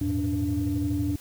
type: tone cluster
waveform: sine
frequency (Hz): 83.5 / 104.6 / 116.6 / 290.7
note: E2 / G#2 / A#2 / D4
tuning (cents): +23 / +13 / +1 / -18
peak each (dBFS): -29 / -30 / -33 / -25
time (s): 0.01-1.16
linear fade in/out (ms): 5
effects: tanh soft clip ceiling -18 dBFS + white hiss -49 dBFS RMS until 1.2 s